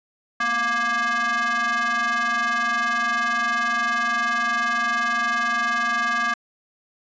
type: ring-modulated tone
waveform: square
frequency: 233.1 Hz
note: A#3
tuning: in tune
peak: -18 dBFS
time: 0.4-6.34 s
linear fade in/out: 5 ms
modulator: 1410 Hz
effects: resampled to 16000 Hz